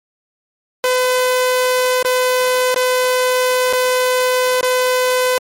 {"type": "tone with dropouts", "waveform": "sawtooth", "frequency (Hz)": 506, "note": "B4", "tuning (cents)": 42, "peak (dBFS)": -9, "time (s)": [0.84, 5.38], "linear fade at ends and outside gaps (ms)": 1, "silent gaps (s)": [[2.027, 2.048], [2.744, 2.76], [3.728, 3.733], [4.61, 4.629]], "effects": ["MP3 64 kbps"]}